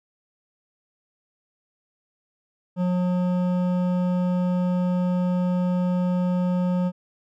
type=tone with hard clipping; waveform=triangle; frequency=180 Hz; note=F#3; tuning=47 cents flat; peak=-22 dBFS; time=2.76-6.92 s; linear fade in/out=50 ms; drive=15 dB; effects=none